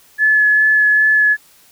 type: tone with vibrato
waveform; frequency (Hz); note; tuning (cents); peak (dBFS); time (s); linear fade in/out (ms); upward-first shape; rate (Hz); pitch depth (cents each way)
sine; 1715; A6; -45; -9; 0.18-1.37; 50; sine; 2.5; 12
effects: white hiss -49 dBFS RMS until 1.71 s